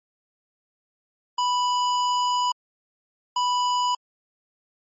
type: tone bursts at uneven times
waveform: square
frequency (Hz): 987.8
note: B5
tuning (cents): 0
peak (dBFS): -21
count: 2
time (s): 1.38-2.52 / 3.36-3.95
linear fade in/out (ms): 5
effects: MP3 32 kbps